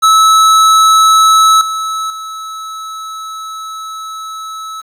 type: tone with level steps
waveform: square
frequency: 1300 Hz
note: E6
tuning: 24 cents flat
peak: -5 / -16 / -23 dBFS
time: 0.02-4.82 s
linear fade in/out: 20 ms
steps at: 1.61 / 2.1 s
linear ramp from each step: 2 ms
effects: low-pass 11000 Hz 12 dB/octave + 7-bit